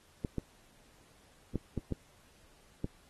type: clicks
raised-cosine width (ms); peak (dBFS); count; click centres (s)
3; -20; 6; 0.248 / 0.383 / 1.557 / 1.777 / 1.923 / 2.844
effects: pink hiss -64 dBFS RMS until 3.09 s + AAC 32 kbps